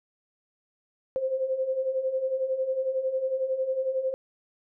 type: beating tone pair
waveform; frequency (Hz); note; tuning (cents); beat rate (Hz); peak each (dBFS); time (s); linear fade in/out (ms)
sine; 516 / 527; C5 / C5; -24 / +12; 11; -32 / -26; 1.16-4.14; 0
effects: none